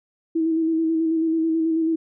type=tone with vibrato; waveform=sine; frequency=323.9 Hz; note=E4; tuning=30 cents flat; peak=-18 dBFS; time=0.35-1.96 s; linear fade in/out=10 ms; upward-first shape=square; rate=9.2 Hz; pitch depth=22 cents each way; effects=none